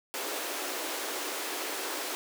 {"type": "high-pass noise", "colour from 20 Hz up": "pink", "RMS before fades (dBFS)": -35, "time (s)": [0.14, 2.15], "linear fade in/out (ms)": 0, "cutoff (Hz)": 300, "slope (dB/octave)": 48, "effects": []}